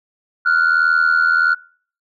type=tone pair together; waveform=sine; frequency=1394.6 / 1476 Hz; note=F6 / F#6; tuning=-3 / -5 cents; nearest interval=minor second; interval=98 cents; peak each=-13 dBFS; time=0.45-1.55 s; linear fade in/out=20 ms; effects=noise-tail reverb RT60 0.5 s tail -24 dB re dry + tanh soft clip ceiling -8 dBFS